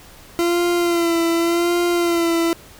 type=tone with vibrato; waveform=40% pulse; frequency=341.2 Hz; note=F4; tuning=40 cents flat; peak=-15 dBFS; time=0.39-2.53 s; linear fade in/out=0 ms; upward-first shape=sine; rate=0.87 Hz; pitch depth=37 cents each way; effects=pink hiss -44 dBFS RMS until 2.79 s